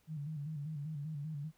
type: tone with vibrato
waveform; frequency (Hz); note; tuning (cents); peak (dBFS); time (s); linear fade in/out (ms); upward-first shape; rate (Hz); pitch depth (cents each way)
sine; 150; D3; +37; -38; 0.07-1.52; 50; square; 5.1; 79
effects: pink hiss -72 dBFS RMS until 1.57 s